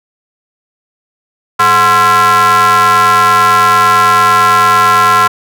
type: ring-modulated tone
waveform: square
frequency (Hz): 155.56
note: D#3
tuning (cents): 0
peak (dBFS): -3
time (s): 1.59-5.28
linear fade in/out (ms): 10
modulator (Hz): 1200
effects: none